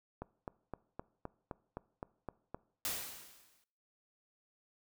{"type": "click train", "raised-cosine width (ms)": 1, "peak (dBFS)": -27, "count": 10, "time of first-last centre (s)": [0.22, 2.546], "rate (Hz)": 3.87}
{"type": "noise with exponential decay", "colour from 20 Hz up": "white", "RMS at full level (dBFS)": -35, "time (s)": [2.85, 3.64], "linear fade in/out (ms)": 1, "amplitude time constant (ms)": 170}
{"effects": ["noise-tail reverb RT60 0.6 s tail -21 dB re dry"]}